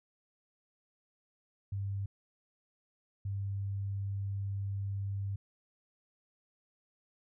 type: tone bursts at uneven times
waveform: sine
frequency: 99 Hz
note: G2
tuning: 18 cents sharp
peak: -33 dBFS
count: 2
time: 1.72-2.06 / 3.25-5.36 s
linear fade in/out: 5 ms
effects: none